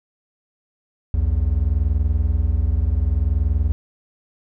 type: tone pair together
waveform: triangle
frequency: 61.6 / 82.23 Hz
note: B1 / E2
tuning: -4 / -4 cents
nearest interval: perfect fourth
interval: 500 cents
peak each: -17 dBFS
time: 1.14-3.72 s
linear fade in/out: 0 ms
effects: none